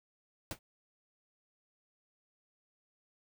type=noise with exponential decay; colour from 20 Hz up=pink; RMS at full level=-35 dBFS; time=0.51-0.59 s; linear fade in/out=1 ms; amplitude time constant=17 ms; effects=none